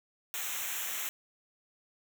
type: noise with comb filter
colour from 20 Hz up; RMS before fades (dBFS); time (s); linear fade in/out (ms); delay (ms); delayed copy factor
white; -36; 0.34-1.09; 0; 0.21; -0.9
effects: none